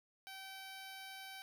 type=tone; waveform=10% pulse; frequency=771 Hz; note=G5; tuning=29 cents flat; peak=-40 dBFS; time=0.27-1.42 s; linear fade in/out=0 ms; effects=11-bit